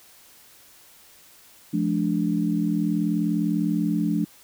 sine tone cluster, 173.8 / 214.1 / 293.4 Hz, F3 / A3 / D4, -8 / -47 / -2 cents, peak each -25 dBFS, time 1.73-4.25 s, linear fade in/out 10 ms, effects white hiss -52 dBFS RMS until 4.43 s

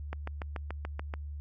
click train, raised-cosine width 0.5 ms, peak -22 dBFS, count 8, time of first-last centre 0.13-1.139 s, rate 6.94 Hz, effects added 73 Hz sine -37 dBFS peak until 1.4 s

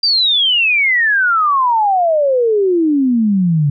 sine exponential sweep, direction down, 4773 to 140.2 Hz, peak -10 dBFS, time 0.03-3.7 s, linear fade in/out 5 ms, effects none

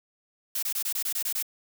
blue noise bursts, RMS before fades -29 dBFS, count 9, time 0.55-1.427 s, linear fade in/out 5 ms, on 77 ms, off 23 ms, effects none

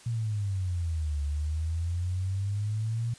sine exponential two-way sweep, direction down then up, 118.9 to 71.7 to 118.9 Hz, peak -27 dBFS, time 0.06-3.14 s, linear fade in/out 5 ms, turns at 1.22 s, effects white hiss -53 dBFS RMS until 3.18 s + resampled to 22050 Hz

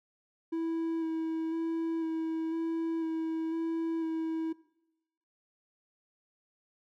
triangle tone with vibrato, 325.7 Hz, E4, 21 cents flat, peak -28 dBFS, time 0.52-4.53 s, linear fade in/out 10 ms, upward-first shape square, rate 1 Hz, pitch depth 14 cents each way, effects noise-tail reverb RT60 0.9 s tail -21 dB re dry

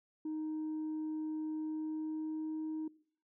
sine tone with pitch glide, 311.1 to 313.4 Hz, D#4 to D#4, 0 to +13 cents, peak -34 dBFS, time 0.25-2.88 s, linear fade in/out 5 ms, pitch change +13 cents, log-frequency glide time 1.53-2.61 s, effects noise-tail reverb RT60 0.5 s tail -21 dB re dry + tanh soft clip ceiling -34 dBFS

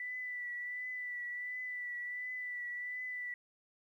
sine tone with vibrato, 1975.5 Hz, B6, in tune, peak -38 dBFS, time 0-3.34 s, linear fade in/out 2 ms, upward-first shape triangle, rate 1.4 Hz, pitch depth 31 cents each way, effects 12-bit

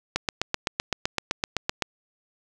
click train, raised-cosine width 0.2 ms, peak -6 dBFS, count 14, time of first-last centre 0.16-1.822 s, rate 7.82 Hz, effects none

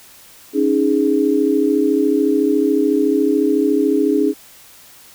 sine chord, C# suspended second, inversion none, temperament equal, 277.2 / 311.1 / 415.3 Hz, C#4 / D#4 / G#4, 0 / 0 / 0 cents, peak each -17 dBFS, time 0.53-4.34 s, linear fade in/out 50 ms, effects white hiss -44 dBFS RMS until 5.14 s

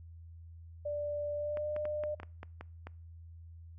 sine tone with pitch glide, 587.3 to 600.7 Hz, D5 to D5, 0 to +39 cents, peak -33 dBFS, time 0.85-2.15 s, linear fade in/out 10 ms, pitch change +39 cents, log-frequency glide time 1.35-1.68 s
clicks, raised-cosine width 0.5 ms, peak -29 dBFS, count 9, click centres 1.572 / 1.764 / 1.854 / 2.037 / 2.2 / 2.232 / 2.431 / 2.61 / 2.87 s
effects noise-tail reverb RT60 0.5 s tail -25 dB re dry + added 83 Hz sine -48 dBFS peak until 3.78 s

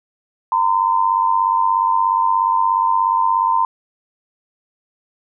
sine tone pair together, 923.1 / 1020 Hz, A#5 / C6, -17 / -44 cents, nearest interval major second, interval 173 cents, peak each -16 dBFS, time 0.52-3.65 s, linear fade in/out 2 ms, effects none

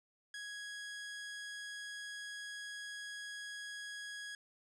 sawtooth tone, 1661.2 Hz, G#6, in tune, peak -40 dBFS, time 0.34-4.35 s, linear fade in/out 2 ms, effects resampled to 22050 Hz

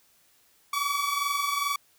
sawtooth tone pair together, 1130 / 1152.4 Hz, C#6 / D6, +33 / -33 cents, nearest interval unison, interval 34 cents, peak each -25 dBFS, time 0.73-1.76 s, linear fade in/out 5 ms, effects white hiss -63 dBFS RMS until 1.98 s

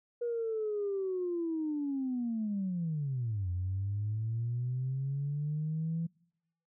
sine linear two-way sweep, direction down then up, 481.3 to 88 to 167.6 Hz, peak -30 dBFS, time 0.21-6.07 s, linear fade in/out 10 ms, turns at 3.5 s, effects noise-tail reverb RT60 0.8 s tail -26 dB re dry + tanh soft clip ceiling -26 dBFS

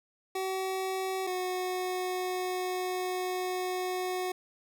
25% pulse tone pair in turn, 378.8 / 366.7 Hz, F#4 / F#4, +41 / -15 cents, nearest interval minor second, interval 56 cents, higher first, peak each -27 dBFS, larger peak neither, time 0.35-1.27 / 1.27-4.32 s, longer second, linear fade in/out 5 ms, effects none

